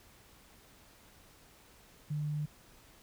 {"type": "tone", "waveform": "sine", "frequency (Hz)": 149.9, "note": "D3", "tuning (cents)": 36, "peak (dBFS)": -32, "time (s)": [2.1, 2.46], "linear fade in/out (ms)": 10, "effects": ["pink hiss -60 dBFS RMS until 3.02 s"]}